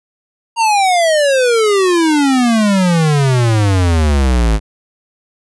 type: exponential sweep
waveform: square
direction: down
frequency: 940 to 51.5 Hz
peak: -10 dBFS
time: 0.56-4.6 s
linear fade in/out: 50 ms
effects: resampled to 24000 Hz